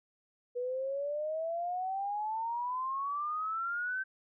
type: exponential sweep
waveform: sine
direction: up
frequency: 484.6 to 1556 Hz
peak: -32 dBFS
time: 0.55-4.04 s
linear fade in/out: 20 ms
effects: none